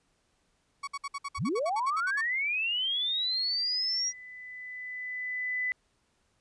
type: tone bursts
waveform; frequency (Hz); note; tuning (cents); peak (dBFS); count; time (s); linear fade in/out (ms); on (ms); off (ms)
35% pulse; 1121; C#6; +19; -31; 14; 0.83-2.214; 10; 45; 58
type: linear sweep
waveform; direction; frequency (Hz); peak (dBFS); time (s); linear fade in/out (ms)
sine; up; 44.37 to 5770; -27; 1.37-4.13; 50
type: tone with exponential growth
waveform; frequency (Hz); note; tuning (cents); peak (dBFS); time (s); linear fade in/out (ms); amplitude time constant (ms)
sine; 2000; B6; +21; -27; 2.17-5.72; 0; 770
effects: pink hiss -72 dBFS RMS until 6.4 s + resampled to 22050 Hz